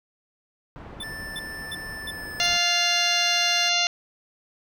pink low-pass noise, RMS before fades -41 dBFS, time 0.76-2.57 s, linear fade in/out 0 ms, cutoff 1500 Hz, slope 12 dB/octave
square tone bursts, 3520 Hz, A7, in tune, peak -32 dBFS, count 5, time 1-2.465 s, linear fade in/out 5 ms, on 37 ms, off 320 ms
square tone with pitch glide, 1765 to 1683.3 Hz, A6 to G#6, +5 to +23 cents, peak -35 dBFS, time 1.02-3.7 s, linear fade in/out 20 ms, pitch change -82 cents, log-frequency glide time 1.95-3.28 s
harmonic tone, 698.5 Hz, F5, in tune, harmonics 1 / 2 / 3 / 4 / 5 / 6 / 7 / 8 / 9, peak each -29 / -32 / -29 / -25 / -28 / -26 / -34 / -31 / -32 dBFS, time 2.4-3.87 s, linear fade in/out 0 ms
effects none

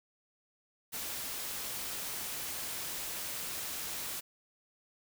white noise, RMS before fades -39 dBFS, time 0.92-4.21 s, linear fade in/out 20 ms, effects none

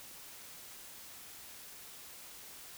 silence, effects white hiss -51 dBFS RMS until 2.77 s

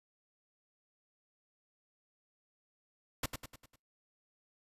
pink noise with echo, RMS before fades -34 dBFS, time 3.23-3.26 s, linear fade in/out 5 ms, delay 100 ms, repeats 5, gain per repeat -6 dB, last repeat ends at 3.76 s, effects noise-tail reverb RT60 0.3 s tail -26 dB re dry + resampled to 32000 Hz

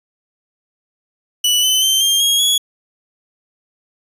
sawtooth tone with pitch steps, 2960 / 3036 / 3114 / 3195 / 3277 / 3361 Hz, F#7 / F#7 / G7 / G7 / G#7 / G#7, 0 / +44 / -12 / +32 / -24 / +20 cents, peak -9 dBFS, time 1.44-2.58 s, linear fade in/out 5 ms, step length 190 ms, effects resampled to 32000 Hz

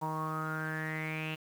sawtooth tone with low-pass filter sweep, 156.9 Hz, D#3, 15 cents sharp, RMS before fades -36 dBFS, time 0.01-1.36 s, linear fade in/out 20 ms, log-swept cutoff 930 to 2800 Hz, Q 10, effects 9-bit

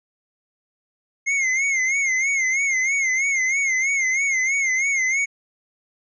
square tone with vibrato, 2130 Hz, C7, 30 cents sharp, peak -19 dBFS, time 1.26-5.26 s, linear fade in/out 20 ms, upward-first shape sine, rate 3.1 Hz, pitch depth 87 cents each way, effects resampled to 16000 Hz

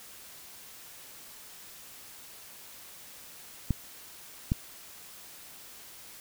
clicks, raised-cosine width 5 ms, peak -13 dBFS, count 2, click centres 3.707 / 4.519 s, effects white hiss -49 dBFS RMS until 6.2 s

